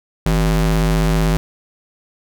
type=ring-modulated tone; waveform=square; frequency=105.7 Hz; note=G#2; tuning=31 cents sharp; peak=-11 dBFS; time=0.26-1.37 s; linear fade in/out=0 ms; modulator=56.8 Hz; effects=none